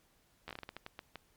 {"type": "slowing click train", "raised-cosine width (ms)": 0.3, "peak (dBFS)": -27, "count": 12, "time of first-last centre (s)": [0.48, 1.157], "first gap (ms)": 12, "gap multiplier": 1.3, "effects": ["pink hiss -70 dBFS RMS until 1.36 s", "MP3 96 kbps"]}